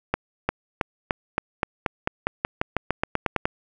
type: accelerating click train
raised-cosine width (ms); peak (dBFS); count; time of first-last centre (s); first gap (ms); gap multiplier
0.5; -6; 18; 0.14-3.455; 350; 0.92
effects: none